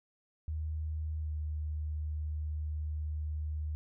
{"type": "tone with pitch glide", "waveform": "sine", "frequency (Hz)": [77.78, 76.36], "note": ["D#2", "D#2"], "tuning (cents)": [0, -32], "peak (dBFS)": -33, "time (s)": [0.48, 3.75], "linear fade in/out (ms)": 0, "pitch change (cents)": -32, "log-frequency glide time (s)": [1.2, 1.31], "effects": []}